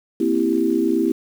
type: chord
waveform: sine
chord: C dominant seventh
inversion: third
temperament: equal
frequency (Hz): 233.1 / 261.6 / 329.6 / 392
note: Bb3 / C4 / E4 / G4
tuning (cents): 0 / 0 / 0 / 0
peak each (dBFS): -24 / -22 / -19 / -23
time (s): 0.2-1.12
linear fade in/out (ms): 5
effects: 7-bit